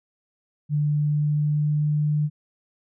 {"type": "tone with pitch glide", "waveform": "sine", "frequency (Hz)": [148.2, 149.92], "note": ["D3", "D3"], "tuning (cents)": [16, 36], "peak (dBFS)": -19, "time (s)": [0.69, 2.3], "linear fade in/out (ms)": 50, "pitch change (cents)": 20, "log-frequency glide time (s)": [0.86, 2.05], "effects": []}